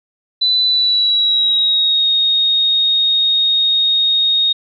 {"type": "tone with pitch glide", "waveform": "sine", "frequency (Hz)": [3993, 3726], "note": ["B7", "A#7"], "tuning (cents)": [18, -2], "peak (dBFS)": -11, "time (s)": [0.41, 4.53], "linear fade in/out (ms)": 10, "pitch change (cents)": -120, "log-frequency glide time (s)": [0.66, 2.08], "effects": []}